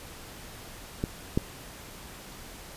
clicks, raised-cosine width 3 ms, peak -14 / -10 dBFS, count 2, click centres 1.039 / 1.375 s, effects pink hiss -45 dBFS RMS until 2.76 s + resampled to 32000 Hz

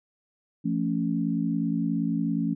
sine tone cluster, 171 / 221.8 / 279 Hz, F3 / A3 / C#4, -36 / +14 / +11 cents, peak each -28 dBFS, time 0.64-2.55 s, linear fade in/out 20 ms, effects none

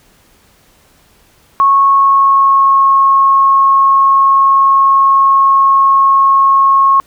sine tone with pitch glide, 1100 to 1089.9 Hz, C#6 to C#6, -14 to -30 cents, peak -5 dBFS, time 1.6-7 s, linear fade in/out 0 ms, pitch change -16 cents, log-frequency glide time 1.83-2.87 s, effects pink hiss -49 dBFS RMS until 7.06 s

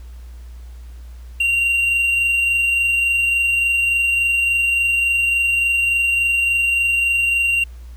triangle tone with amplitude modulation, 2763 Hz, F7, 19 cents flat, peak -12 dBFS, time 1.4-7.64 s, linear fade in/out 5 ms, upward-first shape sine, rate 23.5 Hz, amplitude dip 25%, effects added 60 Hz sine -33 dBFS peak until 7.96 s + pink hiss -53 dBFS RMS until 7.96 s

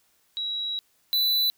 sine / square tone pair in turn, 3877 / 3981 Hz, B7 / B7, -33 / +13 cents, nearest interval unison, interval 46 cents, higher second, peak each -27 / -21 dBFS, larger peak second, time 0.37-0.79 / 1.13-1.5 s, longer first, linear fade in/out 0 ms, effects white hiss -66 dBFS RMS until 1.57 s

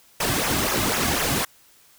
pink noise with flanger, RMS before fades -23 dBFS, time 0.2-1.45 s, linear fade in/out 5 ms, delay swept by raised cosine 0.22 to 2.22 ms, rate 4 Hz, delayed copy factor -0.75, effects white hiss -55 dBFS RMS until 1.98 s

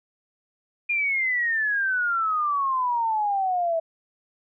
sine exponential sweep, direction down, 2432 to 647 Hz, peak -21 dBFS, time 0.89-3.8 s, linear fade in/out 10 ms, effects none

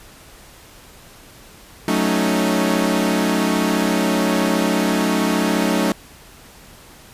sawtooth chord, D# half-diminished seventh, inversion first, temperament equal, 185 / 220 / 277.2 / 311.1 Hz, F#3 / A3 / C#4 / D#4, 0 / 0 / 0 / 0 cents, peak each -18 / -17 / -19 / -18 dBFS, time 1.88-5.92 s, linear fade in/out 2 ms, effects pink hiss -44 dBFS RMS until 7.13 s + resampled to 32000 Hz

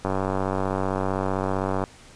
click train, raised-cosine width 1 ms, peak -11 dBFS, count 172, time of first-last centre 0.05-1.839 s, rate 95.6 Hz, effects pink hiss -49 dBFS RMS until 2.15 s + resampled to 22050 Hz

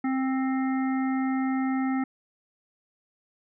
harmonic tone, 263.5 Hz, C4, 12 cents sharp, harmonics 1 / 3 / 5 / 7 / 8, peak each -24 / -34 / -38 / -41 / -42 dBFS, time 0.04-2.04 s, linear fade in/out 5 ms, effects none

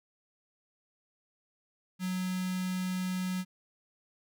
square tone with notch filter, 184.5 Hz, F#3, 5 cents flat, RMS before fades -33 dBFS, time 1.99-3.45 s, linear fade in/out 50 ms, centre 610 Hz, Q 0.55, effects none

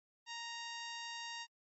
10% pulse tone, 932.3 Hz, A#5, in tune, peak -34 dBFS, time 0.26-1.47 s, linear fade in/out 50 ms, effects MP3 32 kbps

